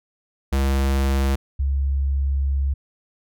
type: tone pair in turn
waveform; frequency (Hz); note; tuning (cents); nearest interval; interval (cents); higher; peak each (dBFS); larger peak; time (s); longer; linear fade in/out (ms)
square / sine; 67.8 / 68.71; C#2 / C#2; -38 / -15; unison; 23; second; -18; neither; 0.52-1.36 / 1.59-2.74; second; 10
effects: none